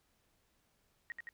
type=tone with echo; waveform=sine; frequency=1880 Hz; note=A#6; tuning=14 cents sharp; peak=-39 dBFS; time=1.1-1.12 s; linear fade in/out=0 ms; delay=85 ms; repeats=2; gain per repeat=-2 dB; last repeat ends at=1.29 s; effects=pink hiss -75 dBFS RMS until 1.33 s